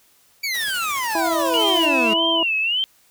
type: exponential sweep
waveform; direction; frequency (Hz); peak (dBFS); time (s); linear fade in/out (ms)
25% pulse; down; 2332 to 207.1; -18; 0.43-2.14; 10
type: noise with tremolo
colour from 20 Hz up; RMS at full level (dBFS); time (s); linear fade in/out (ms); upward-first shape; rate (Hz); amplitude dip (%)
white; -33; 0.53-1.87; 20; sine; 14; 45
type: harmonic tone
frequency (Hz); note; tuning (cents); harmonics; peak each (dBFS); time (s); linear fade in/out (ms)
330; E4; +2; 1 / 2 / 3; -24 / -24 / -24; 1.15-2.43; 2
type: tone with vibrato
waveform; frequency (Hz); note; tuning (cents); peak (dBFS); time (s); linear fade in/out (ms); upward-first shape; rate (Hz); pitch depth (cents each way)
sine; 2853; F7; +36; -18; 1.54-2.84; 0; sine; 1.7; 180
effects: white hiss -57 dBFS RMS until 3.1 s